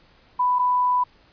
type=tone pair in turn; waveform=sine; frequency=993 / 993 Hz; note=B5 / B5; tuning=+9 / +9 cents; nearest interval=unison; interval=0 cents; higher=neither; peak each=-17 / -17 dBFS; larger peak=neither; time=0.39-0.59 / 0.59-1.04 s; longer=second; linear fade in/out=10 ms; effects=pink hiss -56 dBFS RMS until 1.32 s + resampled to 11025 Hz